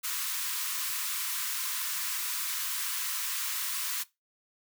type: high-pass noise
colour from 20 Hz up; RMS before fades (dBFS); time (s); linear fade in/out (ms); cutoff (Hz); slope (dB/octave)
white; -33; 0.03-4.04; 20; 960; 96
effects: noise-tail reverb RT60 0.2 s tail -19 dB re dry